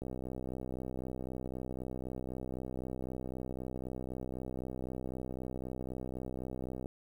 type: click train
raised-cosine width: 2 ms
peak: -27 dBFS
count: 438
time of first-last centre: 0.02-6.859 s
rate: 63.9 Hz
effects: 10-bit